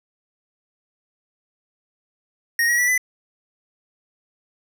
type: tone with pitch steps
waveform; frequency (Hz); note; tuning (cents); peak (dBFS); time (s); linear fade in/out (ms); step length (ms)
square; 1864.7 / 1909.4 / 1955.1 / 2002; A#6 / A#6 / B6 / B6; 0 / +41 / -18 / +23; -17; 2.59-2.978; 2; 97
effects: none